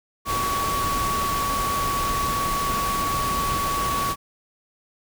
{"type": "tone in noise", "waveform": "sine", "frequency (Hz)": 1127, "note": "C#6", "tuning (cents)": 28, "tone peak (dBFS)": -23, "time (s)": [0.25, 4.16], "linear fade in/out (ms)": 50, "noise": "pink", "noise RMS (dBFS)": -28, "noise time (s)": [0.25, 4.16], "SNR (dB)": 2, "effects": []}